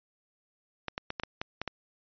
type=clicks; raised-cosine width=0.3 ms; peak=-17 dBFS; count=8; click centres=0.883 / 0.979 / 1.104 / 1.198 / 1.235 / 1.415 / 1.616 / 1.677 s; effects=resampled to 11025 Hz